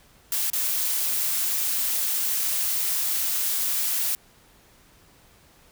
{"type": "noise with dropouts", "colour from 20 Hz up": "blue", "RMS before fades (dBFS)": -25, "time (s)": [0.32, 4.15], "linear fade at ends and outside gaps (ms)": 1, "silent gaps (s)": [0.501, 0.532], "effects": ["pink hiss -56 dBFS RMS until 5.71 s"]}